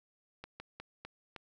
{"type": "slowing click train", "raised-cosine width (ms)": 0.3, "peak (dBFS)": -28, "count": 5, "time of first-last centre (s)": [0.44, 1.362], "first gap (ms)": 160, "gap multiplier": 1.25, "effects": []}